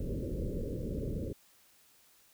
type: low-pass noise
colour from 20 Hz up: pink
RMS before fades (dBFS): -36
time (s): 0-1.33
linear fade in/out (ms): 5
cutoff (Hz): 560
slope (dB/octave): 96
effects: white hiss -64 dBFS RMS until 2.33 s